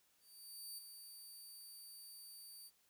15% pulse tone with ADSR envelope, 4620 Hz, D8, 29 cents flat, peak -40 dBFS, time 0.19-2.71 s, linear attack 590 ms, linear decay 9 ms, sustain -7 dB, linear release 46 ms, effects white hiss -75 dBFS RMS until 2.89 s

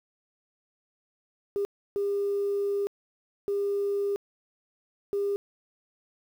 sine tone bursts at uneven times, 402.5 Hz, G4, 46 cents sharp, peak -24 dBFS, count 4, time 1.56-1.65 / 1.96-2.87 / 3.48-4.16 / 5.13-5.36 s, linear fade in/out 0 ms, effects tanh soft clip ceiling -20 dBFS + 9-bit

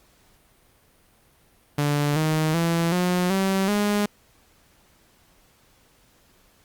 sawtooth tone with pitch steps, 145.9 / 156.37 / 167.6 / 179.62 / 192.52 / 206.3 Hz, D3 / D#3 / E3 / F3 / G3 / G#3, -11 / +9 / +29 / +49 / -31 / -11 cents, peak -16 dBFS, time 1.78-4.06 s, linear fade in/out 5 ms, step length 380 ms, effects pink hiss -59 dBFS RMS until 6.64 s + Opus 48 kbps

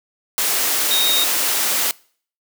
sine tone in noise, 3729 Hz, A#7, in tune, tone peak -16 dBFS, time 0.91-1.24 s, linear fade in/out 0 ms, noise white, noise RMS -19 dBFS, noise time 0.38-1.91 s, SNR 0 dB, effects noise-tail reverb RT60 0.5 s tail -24 dB re dry + high-pass 300 Hz 12 dB/octave

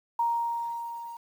sine tone with level ramp, 935 Hz, A#5, 5 cents sharp, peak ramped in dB -22 to -38 dBFS, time 0.19-1.17 s, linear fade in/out 5 ms, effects 9-bit

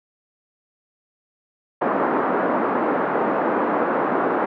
pink band-pass noise, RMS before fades -21 dBFS, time 1.81-4.46 s, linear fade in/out 10 ms, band 250 to 1400 Hz, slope 24 dB/octave, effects none

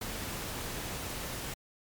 pink noise, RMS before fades -38 dBFS, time 0.01-1.54 s, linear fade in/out 5 ms, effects MP3 96 kbps

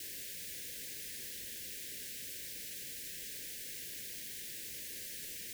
white band-stop noise, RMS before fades -45 dBFS, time 0-5.53 s, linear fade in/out 2 ms, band 560 to 1600 Hz, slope 96 dB/octave, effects none

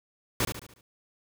pink noise with echo, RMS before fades -26 dBFS, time 0.4-0.45 s, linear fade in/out 2 ms, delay 72 ms, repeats 5, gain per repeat -7 dB, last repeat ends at 0.81 s, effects none

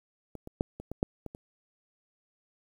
clicks, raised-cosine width 2 ms, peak -27 / -28 / -13 / -27 / -23 / -12 / -25 / -29 dBFS, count 8, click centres 0.353 / 0.474 / 0.609 / 0.8 / 0.916 / 1.029 / 1.263 / 1.349 s, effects 9-bit

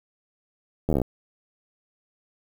slowing click train, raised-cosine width 2 ms, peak -10 dBFS, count 10, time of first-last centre 0.89-1.017 s, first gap 12 ms, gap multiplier 1.04, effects 7-bit

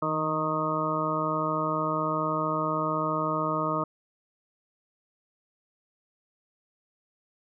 harmonic tone with a mistuned harmonic, 155.6 Hz, D#3, in tune, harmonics 1 / 2 / 3 / 4 / 6 / 7 / 8, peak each -34 / -33 / -36 / -32 / -36 / -32 / -30 dBFS, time 0.02-3.84 s, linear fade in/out 5 ms, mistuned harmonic 1, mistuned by +45 cents, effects none

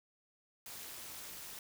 white noise with amplitude modulation, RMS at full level -44 dBFS, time 0.66-1.59 s, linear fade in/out 2 ms, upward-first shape sine, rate 246 Hz, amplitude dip 85%, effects none

